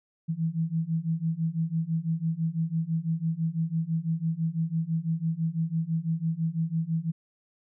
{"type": "beating tone pair", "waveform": "sine", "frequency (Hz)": [160, 166], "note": ["D#3", "E3"], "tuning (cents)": [49, 12], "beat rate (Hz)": 6, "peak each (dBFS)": [-29, -28], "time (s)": [0.28, 7.12], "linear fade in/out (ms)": 20, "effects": []}